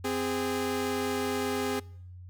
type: tone pair together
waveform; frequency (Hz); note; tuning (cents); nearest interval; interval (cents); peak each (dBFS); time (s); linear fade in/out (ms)
sawtooth; 258.6 / 410.5; C4 / G#4; -20 / -20; minor sixth; 800; -28 / -27; 0.04-1.8; 10
effects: noise-tail reverb RT60 0.7 s tail -24 dB re dry + added 90 Hz sine -43 dBFS peak until 2.29 s